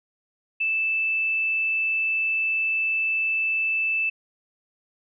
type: tone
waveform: sine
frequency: 2637 Hz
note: E7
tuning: in tune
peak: -21 dBFS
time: 0.6-4.1 s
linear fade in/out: 10 ms
effects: none

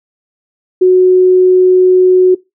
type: tone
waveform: sine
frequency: 368.2 Hz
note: F#4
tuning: 8 cents flat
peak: -3 dBFS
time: 0.81-2.35 s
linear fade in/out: 10 ms
effects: noise-tail reverb RT60 0.2 s tail -21 dB re dry

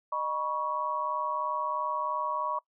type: tone cluster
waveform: sine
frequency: 613 / 970 / 1113 Hz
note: D#5 / B5 / C#6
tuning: -26 / -31 / +7 cents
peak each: -37 / -32 / -31 dBFS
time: 0.12-2.59 s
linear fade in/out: 5 ms
effects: noise-tail reverb RT60 0.1 s tail -24 dB re dry

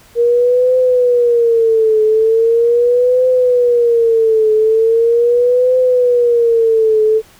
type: tone with vibrato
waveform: sine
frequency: 469.4 Hz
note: A#4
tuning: 12 cents sharp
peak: -8 dBFS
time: 0.15-7.22 s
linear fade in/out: 50 ms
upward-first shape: triangle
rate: 0.4 Hz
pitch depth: 150 cents each way
effects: pink hiss -45 dBFS RMS until 7.39 s

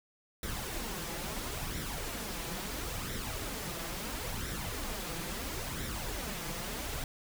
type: noise with flanger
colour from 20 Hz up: pink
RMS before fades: -38 dBFS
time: 0.43-7.04 s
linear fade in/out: 2 ms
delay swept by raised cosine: 0.53 to 6.03 ms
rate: 0.74 Hz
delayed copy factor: +0.55
effects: none

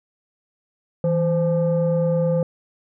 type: tone pair together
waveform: sine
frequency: 162.53 / 517 Hz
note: E3 / C5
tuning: -24 / -21 cents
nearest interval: octave + minor sixth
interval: 2003 cents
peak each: -18 dBFS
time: 1.04-2.43 s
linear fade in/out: 2 ms
effects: tanh soft clip ceiling -13 dBFS

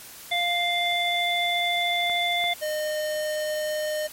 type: harmonic tone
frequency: 698.5 Hz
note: F5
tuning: in tune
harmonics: 1 / 3 / 5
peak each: -26 / -26 / -26 dBFS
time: 0.31-2.54 s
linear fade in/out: 10 ms
type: clicks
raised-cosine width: 0.5 ms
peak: -24 dBFS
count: 2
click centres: 2.098 / 2.441 s
type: tone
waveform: square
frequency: 611 Hz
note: D#5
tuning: 32 cents flat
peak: -26 dBFS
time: 2.61-4.08 s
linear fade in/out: 20 ms
effects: white hiss -43 dBFS RMS until 4.12 s + MP3 64 kbps

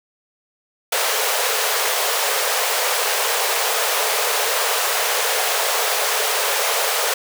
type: high-pass noise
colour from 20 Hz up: pink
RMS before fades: -20 dBFS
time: 0.92-7.14 s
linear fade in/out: 5 ms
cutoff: 420 Hz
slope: 96 dB/octave
effects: none

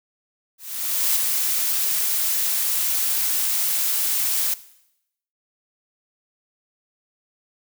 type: noise with ADSR envelope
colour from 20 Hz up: blue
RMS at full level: -19 dBFS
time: 0.58-4.54 s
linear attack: 580 ms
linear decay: 5 ms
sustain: -3 dB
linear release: 4 ms
effects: noise-tail reverb RT60 0.8 s tail -17 dB re dry

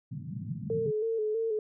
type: band-pass noise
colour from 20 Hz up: white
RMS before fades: -37 dBFS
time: 0.11-0.92 s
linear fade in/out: 20 ms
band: 110 to 200 Hz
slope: 48 dB/octave
type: tone with vibrato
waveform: sine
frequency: 440 Hz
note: A4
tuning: in tune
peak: -27 dBFS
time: 0.7-1.59 s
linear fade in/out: 2 ms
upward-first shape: square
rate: 3.1 Hz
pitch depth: 47 cents each way
effects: none

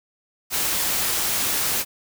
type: noise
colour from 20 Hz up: white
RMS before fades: -23 dBFS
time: 0.5-1.85 s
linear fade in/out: 50 ms
effects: none

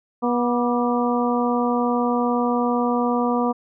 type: harmonic tone with a mistuned harmonic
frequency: 242.5 Hz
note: B3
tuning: 31 cents flat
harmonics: 1 / 2 / 3 / 4 / 5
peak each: -21 / -24 / -26 / -27 / -28 dBFS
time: 0.22-3.53 s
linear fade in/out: 20 ms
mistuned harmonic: 5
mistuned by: -44 cents
effects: none

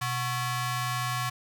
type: ring-modulated tone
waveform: sawtooth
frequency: 613 Hz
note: D#5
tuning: 26 cents flat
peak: -21 dBFS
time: 0.01-1.3 s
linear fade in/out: 10 ms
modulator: 488 Hz
effects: none

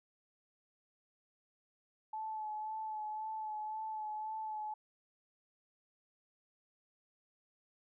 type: tone with vibrato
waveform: sine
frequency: 864 Hz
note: A5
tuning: 32 cents flat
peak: -38 dBFS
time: 2.13-4.74 s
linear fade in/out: 5 ms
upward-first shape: sine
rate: 1.9 Hz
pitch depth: 23 cents each way
effects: none

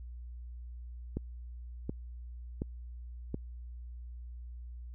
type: click train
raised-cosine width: 3 ms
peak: -21 dBFS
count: 4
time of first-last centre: 1.17-3.344 s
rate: 1.38 Hz
effects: added 60 Hz sine -42 dBFS peak until 4.94 s

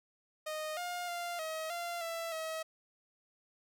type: tone with pitch steps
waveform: sawtooth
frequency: 619 / 709 / 696 / 635 / 691 / 665 / 640 Hz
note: D#5 / F5 / F5 / D#5 / F5 / E5 / D#5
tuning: -9 / +26 / -6 / +35 / -19 / +15 / +49 cents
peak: -33 dBFS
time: 0.46-2.63 s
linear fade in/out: 10 ms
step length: 310 ms
effects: none

